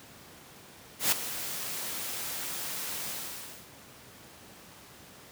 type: noise with ADSR envelope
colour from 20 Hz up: white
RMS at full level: -23 dBFS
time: 0.99-3.69 s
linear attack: 130 ms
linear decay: 9 ms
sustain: -13 dB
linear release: 610 ms
effects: pink hiss -51 dBFS RMS until 5.31 s + high-pass 100 Hz 12 dB/octave